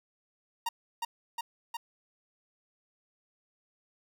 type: tone with echo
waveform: 45% pulse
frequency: 932.3 Hz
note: A#5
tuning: in tune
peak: -29 dBFS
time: 0.66-0.69 s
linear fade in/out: 5 ms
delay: 360 ms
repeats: 3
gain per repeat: -2 dB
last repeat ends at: 1.77 s
effects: none